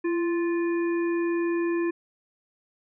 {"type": "harmonic tone with a mistuned harmonic", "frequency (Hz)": 349.2, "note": "F4", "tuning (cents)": 0, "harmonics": [1, 3, 5, 7], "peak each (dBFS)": [-23, -38, -38, -42], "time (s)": [0.04, 1.91], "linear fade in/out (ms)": 10, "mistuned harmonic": 1, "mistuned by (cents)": -47, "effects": []}